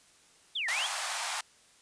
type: exponential two-way sweep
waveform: sine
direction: down then up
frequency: 3746 to 1760 to 3517 Hz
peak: -30 dBFS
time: 0.55-0.87 s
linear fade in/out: 10 ms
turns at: 0.68 s
type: high-pass noise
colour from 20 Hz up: pink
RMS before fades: -34 dBFS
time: 0.68-1.41 s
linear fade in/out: 5 ms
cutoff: 690 Hz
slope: 48 dB/octave
effects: white hiss -61 dBFS RMS until 1.81 s + resampled to 22050 Hz